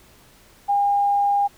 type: tone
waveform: sine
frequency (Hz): 808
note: G#5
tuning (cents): -48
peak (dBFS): -16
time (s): 0.68-1.48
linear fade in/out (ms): 20
effects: pink hiss -52 dBFS RMS until 1.57 s